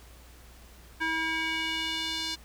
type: tone with band-pass filter sweep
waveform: square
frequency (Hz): 322.5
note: E4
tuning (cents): -38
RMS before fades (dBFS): -31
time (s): 1-2.36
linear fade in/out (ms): 20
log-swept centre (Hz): 1700 to 4400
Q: 2.2
effects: added 60 Hz sine -51 dBFS peak until 2.44 s + pink hiss -55 dBFS RMS until 2.44 s